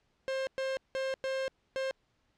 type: tone bursts at uneven times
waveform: 45% pulse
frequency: 531 Hz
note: C5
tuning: 25 cents sharp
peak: -31 dBFS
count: 5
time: 0.28-0.47 / 0.58-0.77 / 0.95-1.14 / 1.24-1.48 / 1.76-1.91 s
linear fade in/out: 0 ms
effects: pink hiss -74 dBFS RMS until 2.37 s + low-pass 5000 Hz 12 dB/octave